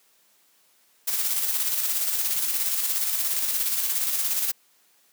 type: noise with tremolo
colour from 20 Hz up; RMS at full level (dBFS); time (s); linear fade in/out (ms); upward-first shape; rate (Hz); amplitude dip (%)
blue; -24; 1.07-4.52; 10; square; 17; 35
effects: white hiss -62 dBFS RMS until 5.12 s + high-pass 200 Hz 12 dB/octave